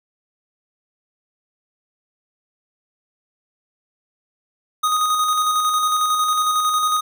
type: tone with tremolo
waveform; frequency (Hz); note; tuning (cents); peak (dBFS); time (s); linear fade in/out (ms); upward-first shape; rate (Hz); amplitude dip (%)
square; 1244.5; D#6; 0; -16; 4.83-7.01; 10; square; 11; 30
effects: none